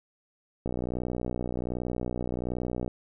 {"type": "click train", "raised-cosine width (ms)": 2, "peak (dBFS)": -18, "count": 137, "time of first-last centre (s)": [0.66, 2.879], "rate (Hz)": 61.3, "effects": []}